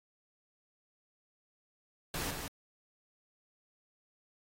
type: noise with echo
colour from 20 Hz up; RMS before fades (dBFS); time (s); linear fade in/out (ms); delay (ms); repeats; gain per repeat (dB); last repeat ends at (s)
pink; -37; 2.14-2.31; 2; 170; 1; -5; 2.48
effects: AAC 48 kbps